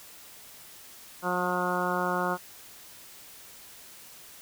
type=harmonic tone; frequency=179.6 Hz; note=F3; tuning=49 cents sharp; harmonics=1 / 2 / 3 / 4 / 5 / 6 / 7 / 8; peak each=-34 / -34 / -34 / -34 / -34 / -34 / -34 / -34 dBFS; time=1.22-2.38 s; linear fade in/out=50 ms; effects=white hiss -49 dBFS RMS until 4.41 s